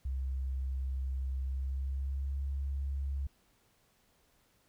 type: tone with pitch glide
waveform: sine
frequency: 65.9 to 68.86 Hz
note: C2 to C#2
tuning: +13 to -11 cents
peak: -32 dBFS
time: 0.05-3.27 s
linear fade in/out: 5 ms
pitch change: +76 cents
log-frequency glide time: 1.42-2.4 s
effects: pink hiss -70 dBFS RMS until 4.68 s